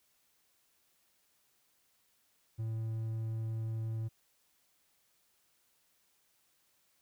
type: tone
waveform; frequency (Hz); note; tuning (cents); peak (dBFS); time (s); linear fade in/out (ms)
triangle; 111.8; A2; +28; -32; 2.58-4.09; 20
effects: white hiss -73 dBFS RMS until 7.01 s